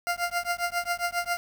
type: tone with tremolo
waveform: 20% pulse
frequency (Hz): 698.5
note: F5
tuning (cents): 0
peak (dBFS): -18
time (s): 0.07-1.37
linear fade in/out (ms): 0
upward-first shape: triangle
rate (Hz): 7.4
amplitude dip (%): 100
effects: 8-bit